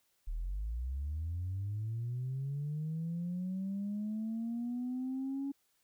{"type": "linear sweep", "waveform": "sine", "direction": "up", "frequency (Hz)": [36.05, 279.6], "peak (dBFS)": -33, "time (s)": [0.27, 5.52], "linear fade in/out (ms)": 10, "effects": ["tanh soft clip ceiling -31 dBFS", "white hiss -75 dBFS RMS until 5.83 s"]}